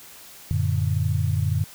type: chord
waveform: sine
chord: Gb augmented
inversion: none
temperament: equal with one note detuned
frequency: 92.5 / 114.21 / 146.83 Hz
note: Gb2 / Bb2 / D3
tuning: 0 / -35 / 0 cents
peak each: -23 / -25 / -25 dBFS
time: 0.51-1.64 s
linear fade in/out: 0 ms
effects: white hiss -45 dBFS RMS until 1.74 s